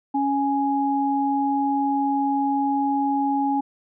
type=tone pair together; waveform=sine; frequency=277.6 / 832 Hz; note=C#4 / G#5; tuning=+3 / +3 cents; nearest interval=octave + perfect fifth; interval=1900 cents; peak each=-22 dBFS; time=0.14-3.61 s; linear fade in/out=10 ms; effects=none